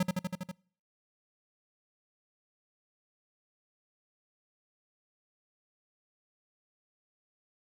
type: tone with echo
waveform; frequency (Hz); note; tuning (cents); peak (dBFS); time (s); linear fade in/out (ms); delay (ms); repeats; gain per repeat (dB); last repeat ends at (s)
square; 183.4; F#3; -15; -25; 0-0.03; 5; 81; 6; -2; 0.516
effects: noise-tail reverb RT60 0.5 s tail -24 dB re dry